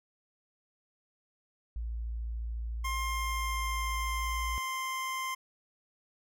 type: tone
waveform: sine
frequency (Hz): 57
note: A#1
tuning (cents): -38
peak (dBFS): -33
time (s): 1.76-4.58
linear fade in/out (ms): 0
type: tone with pitch glide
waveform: 25% pulse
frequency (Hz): 1061 to 1047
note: C6 to C6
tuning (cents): +24 to +1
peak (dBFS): -29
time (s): 2.84-5.35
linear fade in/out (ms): 10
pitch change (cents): -23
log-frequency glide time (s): 2.98-4.45
effects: none